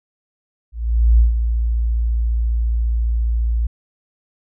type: tone with ADSR envelope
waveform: sine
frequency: 57.3 Hz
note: A#1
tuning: 29 cents flat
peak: -7 dBFS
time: 0.72-3.67 s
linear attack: 470 ms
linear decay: 130 ms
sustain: -8 dB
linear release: 7 ms
effects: none